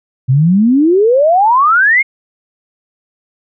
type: exponential sweep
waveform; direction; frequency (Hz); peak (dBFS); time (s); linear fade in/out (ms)
sine; up; 123.47 to 2208; -6; 0.28-2.03; 20
effects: none